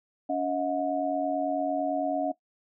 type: tone cluster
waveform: sine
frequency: 283 / 633 / 722 Hz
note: C#4 / D#5 / F#5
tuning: +36 / +30 / -43 cents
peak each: -30 dBFS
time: 0.29-2.32 s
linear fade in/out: 10 ms
effects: noise-tail reverb RT60 0.1 s tail -17 dB re dry